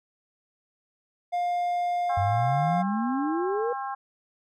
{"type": "tone", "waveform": "triangle", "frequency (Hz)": 706, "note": "F5", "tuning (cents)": 19, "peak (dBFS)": -22, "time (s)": [1.32, 2.83], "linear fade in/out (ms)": 20}
{"type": "harmonic tone", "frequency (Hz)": 267.9, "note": "C4", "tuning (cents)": 41, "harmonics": [3, 4, 5, 6], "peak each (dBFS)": [-32, -34, -40, -42], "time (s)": [2.09, 3.95], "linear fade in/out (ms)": 10}
{"type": "exponential sweep", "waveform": "sine", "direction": "up", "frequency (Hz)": [92.5, 493.9], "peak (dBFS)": -25, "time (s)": [2.17, 3.73], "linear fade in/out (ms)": 5}
{"effects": []}